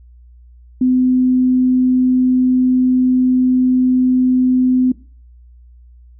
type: tone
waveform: sine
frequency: 254.5 Hz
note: C4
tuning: 48 cents flat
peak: -10 dBFS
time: 0.81-4.92 s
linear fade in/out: 5 ms
effects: noise-tail reverb RT60 0.4 s tail -20 dB re dry + added 60 Hz sine -40 dBFS peak until 6.19 s